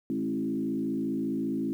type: tone with frequency modulation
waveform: sine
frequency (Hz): 268.7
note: C4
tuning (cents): +46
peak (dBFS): -27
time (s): 0.1-1.73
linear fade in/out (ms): 0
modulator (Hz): 54.8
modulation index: 1.3
effects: 10-bit